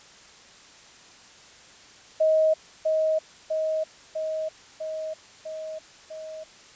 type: tone with echo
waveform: sine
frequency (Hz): 630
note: D#5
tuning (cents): +21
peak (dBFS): -17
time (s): 2.2-2.54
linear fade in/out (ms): 10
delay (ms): 650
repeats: 6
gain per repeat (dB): -3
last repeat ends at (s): 6.44
effects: white hiss -50 dBFS RMS until 6.75 s + resampled to 16000 Hz